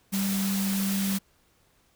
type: tone in noise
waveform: sine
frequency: 195.5 Hz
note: G3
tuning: 4 cents flat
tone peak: -25 dBFS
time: 0.12-1.19 s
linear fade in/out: 20 ms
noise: white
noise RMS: -33 dBFS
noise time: 0.12-1.19 s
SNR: +5 dB
effects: pink hiss -65 dBFS RMS until 1.95 s